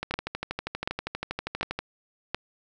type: two click trains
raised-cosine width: 0.3 ms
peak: -14 / -11 dBFS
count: 23 / 4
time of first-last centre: 0.03-1.79 / 0.14-2.346 s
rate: 12.5 / 1.36 Hz
effects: none